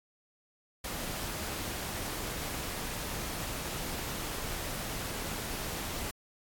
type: noise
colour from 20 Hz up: pink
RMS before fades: -37 dBFS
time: 0.84-6.11 s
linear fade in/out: 5 ms
effects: AAC 64 kbps